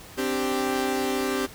sawtooth chord, C suspended second, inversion none, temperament equal, 261.6 / 293.7 / 392 Hz, C4 / D4 / G4, 0 / 0 / 0 cents, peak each -24 / -28 / -23 dBFS, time 0.17-1.47 s, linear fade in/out 20 ms, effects pink hiss -45 dBFS RMS until 1.54 s

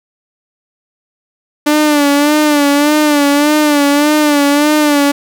sawtooth tone with vibrato, 293.7 Hz, D4, in tune, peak -4 dBFS, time 1.66-5.12 s, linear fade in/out 10 ms, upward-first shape sine, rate 1.7 Hz, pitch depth 59 cents each way, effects none

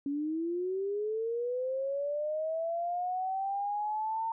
sine linear sweep, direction up, 277.2 to 911 Hz, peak -30 dBFS, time 0.06-4.32 s, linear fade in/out 2 ms, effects none

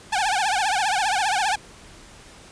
sawtooth tone with vibrato, 801 Hz, G5, 37 cents sharp, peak -16 dBFS, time 0.12-1.56 s, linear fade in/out 10 ms, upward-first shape triangle, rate 15 Hz, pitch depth 210 cents each way, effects pink hiss -46 dBFS RMS until 2.51 s + resampled to 22050 Hz

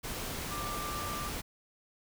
sine tone in noise, 1182 Hz, D6, 11 cents sharp, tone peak -38 dBFS, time 0.5-1.3 s, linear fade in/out 20 ms, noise pink, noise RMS -38 dBFS, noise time 0.03-1.42 s, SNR -3 dB, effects none

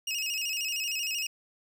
25% pulse tone with vibrato, 2701 Hz, E7, 42 cents sharp, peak -26 dBFS, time 0.07-1.27 s, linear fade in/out 5 ms, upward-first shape square, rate 13 Hz, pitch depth 86 cents each way, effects none

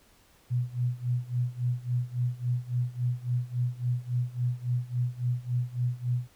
sine tone with tremolo, 123.1 Hz, B2, 5 cents flat, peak -23 dBFS, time 0.5-6.28 s, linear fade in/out 20 ms, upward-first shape sine, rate 3.6 Hz, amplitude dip 90%, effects pink hiss -61 dBFS RMS until 6.35 s

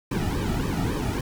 brown noise with flanger, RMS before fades -26 dBFS, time 0.11-1.21 s, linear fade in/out 5 ms, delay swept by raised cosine 1.4 to 1.93 ms, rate 3.6 Hz, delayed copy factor -0.9, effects none

